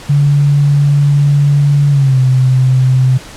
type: tone with pitch glide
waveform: sine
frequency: 143.5 to 129.33 Hz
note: D3 to C3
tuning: -40 to -20 cents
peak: -6 dBFS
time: 0.09-3.18 s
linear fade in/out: 10 ms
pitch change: -180 cents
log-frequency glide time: 1.9-2.19 s
effects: pink hiss -32 dBFS RMS until 3.36 s + low-pass 9000 Hz 12 dB/octave